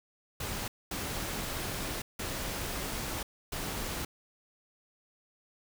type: noise bursts at uneven times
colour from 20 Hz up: pink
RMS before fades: -36 dBFS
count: 4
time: 0.4-0.68 / 0.91-2.02 / 2.19-3.23 / 3.52-4.05 s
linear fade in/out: 5 ms
effects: none